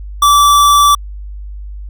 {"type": "tone", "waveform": "square", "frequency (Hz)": 1160, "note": "D6", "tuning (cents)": -22, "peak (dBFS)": -6, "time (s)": [0.22, 0.95], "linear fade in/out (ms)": 5, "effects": ["added 50 Hz sine -24 dBFS peak until 1.89 s"]}